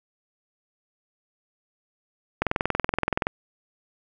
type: click train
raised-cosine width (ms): 0.5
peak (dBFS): -7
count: 19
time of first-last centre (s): 2.42-3.269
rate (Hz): 21.2
effects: none